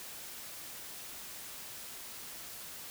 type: silence
effects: white hiss -46 dBFS RMS until 2.9 s